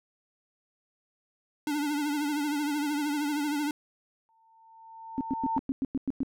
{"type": "tone with vibrato", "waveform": "square", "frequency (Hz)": 293.7, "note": "D4", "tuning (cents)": 0, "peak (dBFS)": -28, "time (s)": [1.67, 3.71], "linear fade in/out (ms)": 2, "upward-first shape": "triangle", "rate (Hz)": 13, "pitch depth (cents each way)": 75}
{"type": "tone with exponential growth", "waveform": "sine", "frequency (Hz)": 900, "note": "A5", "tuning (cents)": 39, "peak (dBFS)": -25, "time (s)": [4.29, 5.58], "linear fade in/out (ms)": 0, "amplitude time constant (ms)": 280}
{"type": "tone bursts", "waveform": "sine", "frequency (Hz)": 267.7, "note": "C4", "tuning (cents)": 40, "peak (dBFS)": -25, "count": 9, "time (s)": [5.18, 6.232], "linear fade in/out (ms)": 0, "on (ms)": 28, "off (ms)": 100}
{"effects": []}